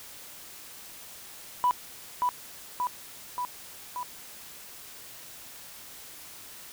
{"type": "tone with echo", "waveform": "sine", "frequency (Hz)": 987.8, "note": "B5", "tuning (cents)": 0, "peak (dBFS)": -19, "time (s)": [1.64, 1.71], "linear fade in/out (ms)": 0, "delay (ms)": 580, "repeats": 4, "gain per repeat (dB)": -3, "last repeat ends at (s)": 4.03, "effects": ["tanh soft clip ceiling -16 dBFS", "white hiss -46 dBFS RMS until 6.72 s"]}